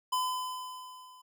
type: tone with level ramp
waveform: square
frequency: 1013 Hz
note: B5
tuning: 44 cents sharp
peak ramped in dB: -27 to -53 dBFS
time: 0.12-1.22 s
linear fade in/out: 10 ms
effects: none